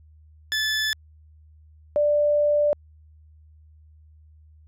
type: tone pair in turn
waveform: 20% pulse / sine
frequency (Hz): 1737 / 589.6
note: A6 / D5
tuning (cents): -23 / +7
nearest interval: octave + perfect fifth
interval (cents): 1870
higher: first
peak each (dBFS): -17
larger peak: neither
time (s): 0.52-0.93 / 1.96-2.73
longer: second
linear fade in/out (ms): 0
effects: added 77 Hz sine -49 dBFS peak until 4.67 s + low-pass 10000 Hz 12 dB/octave